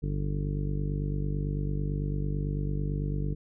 harmonic tone, 49 Hz, G1, in tune, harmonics 1 / 2 / 3 / 4 / 5 / 6 / 7 / 8 / 9, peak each -31 / -38 / -31 / -40 / -46 / -40 / -46 / -51 / -43 dBFS, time 0.02-3.35 s, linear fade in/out 20 ms, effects none

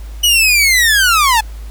sawtooth linear sweep, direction down, 2968 to 846 Hz, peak -5 dBFS, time 0.23-1.41 s, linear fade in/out 10 ms, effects added 53 Hz sine -25 dBFS peak until 1.7 s + pink hiss -43 dBFS RMS until 1.7 s

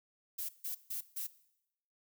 violet noise bursts, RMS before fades -39 dBFS, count 4, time 0.38-1.27 s, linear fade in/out 10 ms, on 110 ms, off 150 ms, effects noise-tail reverb RT60 0.8 s tail -18 dB re dry

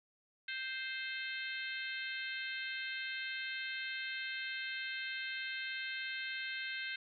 harmonic tone, 523.3 Hz, C5, in tune, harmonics 3 / 4 / 5 / 6 / 7 / 8, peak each -42 / -44 / -46 / -48 / -49 / -50 dBFS, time 0.48-6.96 s, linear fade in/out 5 ms, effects none

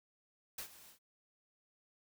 white noise with ADSR envelope, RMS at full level -42 dBFS, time 0.58-0.99 s, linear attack 6 ms, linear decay 91 ms, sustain -16 dB, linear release 100 ms, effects none

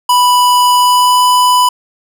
square tone with pitch glide, 987.8 to 994.7 Hz, B5 to B5, 0 to +12 cents, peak -7 dBFS, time 0.09-1.69 s, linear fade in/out 5 ms, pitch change +12 cents, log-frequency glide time 0.75-1.23 s, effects none

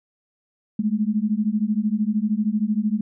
sine beating tone pair, 206.2 / 219.2 Hz, G#3 / A3, -12 / -6 cents, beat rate 13 Hz, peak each -22 dBFS, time 0.79-3.01 s, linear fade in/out 5 ms, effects none

